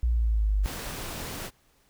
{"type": "linear sweep", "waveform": "sine", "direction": "down", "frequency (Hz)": [60.3, 48.5], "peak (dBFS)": -21, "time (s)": [0.03, 0.66], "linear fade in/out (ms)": 0}
{"type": "noise", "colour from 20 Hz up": "pink", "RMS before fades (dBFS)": -36, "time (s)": [0.63, 1.51], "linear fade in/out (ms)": 50}
{"effects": ["pink hiss -65 dBFS RMS until 1.89 s"]}